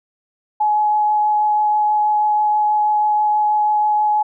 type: tone with vibrato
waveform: sine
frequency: 845 Hz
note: G#5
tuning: 30 cents sharp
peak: -13 dBFS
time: 0.6-4.23 s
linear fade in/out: 10 ms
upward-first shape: triangle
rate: 6.2 Hz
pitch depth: 10 cents each way
effects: none